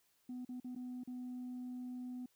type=tone with dropouts; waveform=sine; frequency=249.6 Hz; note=B3; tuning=19 cents sharp; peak=-40 dBFS; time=0.29-2.26 s; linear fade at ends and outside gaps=5 ms; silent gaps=0.45-0.49 / 0.601-0.644 / 0.751-0.76 / 1.036-1.074 s; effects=tanh soft clip ceiling -40 dBFS + white hiss -75 dBFS RMS until 2.35 s